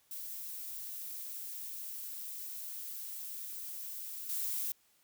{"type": "noise with level steps", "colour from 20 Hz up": "violet", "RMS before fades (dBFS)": [-43, -36], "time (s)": [0.11, 4.72], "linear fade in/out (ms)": 2, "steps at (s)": 4.29, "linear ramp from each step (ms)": 5, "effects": ["white hiss -70 dBFS RMS until 5.03 s"]}